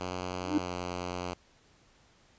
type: tone with pitch glide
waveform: 5% pulse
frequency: 90.9 to 89.44 Hz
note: F#2 to F2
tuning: -30 to +42 cents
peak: -23 dBFS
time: 0-1.34 s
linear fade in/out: 5 ms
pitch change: -28 cents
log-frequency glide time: 0.56-0.7 s
type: tone with exponential growth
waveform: triangle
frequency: 300.6 Hz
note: D4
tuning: 40 cents sharp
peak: -18 dBFS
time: 0.4-0.58 s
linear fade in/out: 5 ms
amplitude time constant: 38 ms
effects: pink hiss -63 dBFS RMS until 2.38 s + resampled to 16000 Hz